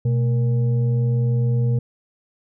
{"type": "tone with frequency modulation", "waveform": "sine", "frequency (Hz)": 123.47, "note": "B2", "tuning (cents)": 0, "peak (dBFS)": -16, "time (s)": [0.05, 1.79], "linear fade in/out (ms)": 5, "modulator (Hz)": 346, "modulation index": 0.37, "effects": []}